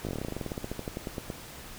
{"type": "slowing click train", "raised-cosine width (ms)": 2, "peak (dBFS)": -20, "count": 24, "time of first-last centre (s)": [0.05, 1.302], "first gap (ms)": 18, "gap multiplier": 1.09, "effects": ["pink hiss -45 dBFS RMS until 1.78 s"]}